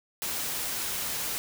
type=noise; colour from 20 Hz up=white; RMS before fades=-32 dBFS; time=0.22-1.38 s; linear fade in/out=0 ms; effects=none